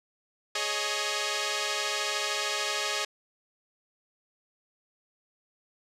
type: chord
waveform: 5% pulse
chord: Ab suspended fourth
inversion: none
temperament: equal with one note detuned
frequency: 419.2 / 554.4 / 622.3 Hz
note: Ab4 / Db5 / Eb5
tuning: +16 / 0 / 0 cents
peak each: -21 dBFS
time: 0.55-3.05 s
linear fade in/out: 5 ms
effects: low-pass 9000 Hz 12 dB/octave